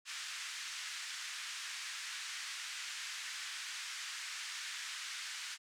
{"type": "band-pass noise", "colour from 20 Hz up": "pink", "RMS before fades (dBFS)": -44, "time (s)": [0.05, 5.58], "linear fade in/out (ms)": 50, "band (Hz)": [1500, 7900], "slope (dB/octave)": 24, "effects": []}